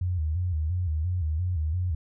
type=tone with vibrato; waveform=sine; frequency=83.7 Hz; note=E2; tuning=27 cents sharp; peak=-24 dBFS; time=0.01-1.95 s; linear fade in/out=5 ms; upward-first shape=square; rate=2.9 Hz; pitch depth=130 cents each way; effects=none